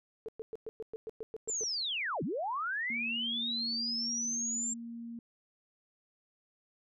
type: tone bursts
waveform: sine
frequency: 442.9 Hz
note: A4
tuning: 11 cents sharp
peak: -37 dBFS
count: 11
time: 0.26-1.635 s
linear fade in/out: 0 ms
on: 25 ms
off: 110 ms
type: linear two-way sweep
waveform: sine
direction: down then up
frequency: 7459 to 132 to 7459 Hz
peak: -32 dBFS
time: 1.48-4.74 s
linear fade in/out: 10 ms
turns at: 2.23 s
type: tone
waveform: sine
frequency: 233.1 Hz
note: A#3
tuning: in tune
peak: -40 dBFS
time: 2.9-5.19 s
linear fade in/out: 2 ms
effects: none